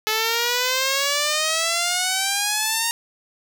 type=exponential sweep; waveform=5% pulse; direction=up; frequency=430 to 932.3 Hz; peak=-8 dBFS; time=0.07-2.91 s; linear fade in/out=0 ms; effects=none